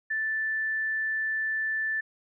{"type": "tone", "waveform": "sine", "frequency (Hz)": 1760, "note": "A6", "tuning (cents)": 0, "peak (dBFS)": -26, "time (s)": [0.1, 2.01], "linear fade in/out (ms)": 10, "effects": []}